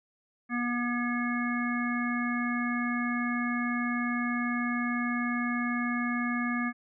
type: harmonic tone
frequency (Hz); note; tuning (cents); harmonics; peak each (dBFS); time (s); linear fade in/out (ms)
241.6; B3; -38; 1 / 3 / 5 / 7 / 9; -29 / -41 / -36 / -35 / -37; 0.49-6.73; 50
effects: none